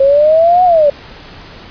sine exponential two-way sweep, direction up then down, 535 to 740 to 561 Hz, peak -5 dBFS, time 0-0.9 s, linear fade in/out 5 ms, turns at 0.64 s, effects pink hiss -34 dBFS RMS until 1.7 s + resampled to 11025 Hz

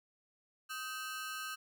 sawtooth ring-modulated tone, 1405 Hz, F6, 10 cents sharp, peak -33 dBFS, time 0.69-1.56 s, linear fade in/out 20 ms, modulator 146 Hz, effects none

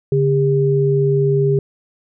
sine tone pair together, 142.27 / 402.1 Hz, C#3 / G4, +45 / +44 cents, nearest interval octave + tritone, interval 1799 cents, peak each -15 dBFS, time 0.12-1.59 s, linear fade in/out 2 ms, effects none

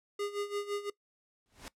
square tone with tremolo, 408.2 Hz, G#4, 30 cents flat, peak -32 dBFS, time 0.19-0.9 s, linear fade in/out 5 ms, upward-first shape sine, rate 5.9 Hz, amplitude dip 80%
pink noise with exponential growth, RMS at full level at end -41 dBFS, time 1.46-1.68 s, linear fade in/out 0 ms, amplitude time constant 47 ms
effects noise-tail reverb RT60 0.1 s tail -20 dB re dry + low-pass 10000 Hz 12 dB/octave

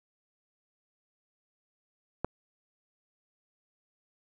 click, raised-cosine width 1 ms, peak -15 dBFS, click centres 2.246 s, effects none

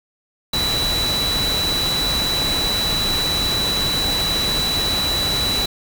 sine tone in noise, 3951 Hz, B7, in tune, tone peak -19 dBFS, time 0.53-5.66 s, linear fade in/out 5 ms, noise pink, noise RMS -24 dBFS, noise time 0.53-5.66 s, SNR +2 dB, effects none

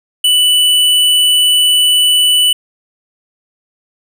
square tone, 2974 Hz, F#7, 8 cents sharp, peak -8 dBFS, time 0.24-2.53 s, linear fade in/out 5 ms, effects none

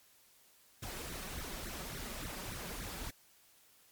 pink noise with flanger, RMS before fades -43 dBFS, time 0.82-3.11 s, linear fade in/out 10 ms, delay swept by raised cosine 0.5 to 5.4 ms, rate 3.5 Hz, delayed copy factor +1, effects white hiss -65 dBFS RMS until 3.91 s + MP3 96 kbps

